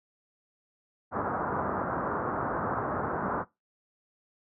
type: low-pass noise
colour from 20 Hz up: white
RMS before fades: -31 dBFS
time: 1.11-3.45 s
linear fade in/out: 50 ms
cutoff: 1400 Hz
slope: 48 dB/octave
effects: noise-tail reverb RT60 0.2 s tail -20 dB re dry + high-pass 80 Hz 12 dB/octave